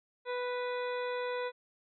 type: harmonic tone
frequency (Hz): 493.9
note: B4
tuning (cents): 0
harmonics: 1 / 2 / 3 / 4 / 5 / 7 / 8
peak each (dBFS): -34 / -40 / -44 / -46 / -48 / -51 / -52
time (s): 0.25-1.52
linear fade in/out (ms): 50
effects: none